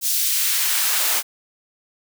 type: noise with high-pass filter sweep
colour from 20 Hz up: white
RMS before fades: -20 dBFS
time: 0.01-1.23 s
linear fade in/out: 50 ms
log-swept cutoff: 5000 to 480 Hz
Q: 0.75
effects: none